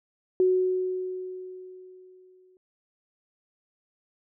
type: tone with exponential decay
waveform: sine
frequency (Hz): 369.7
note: F#4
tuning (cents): -1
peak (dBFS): -17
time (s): 0.4-2.57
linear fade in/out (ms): 1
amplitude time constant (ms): 470
effects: none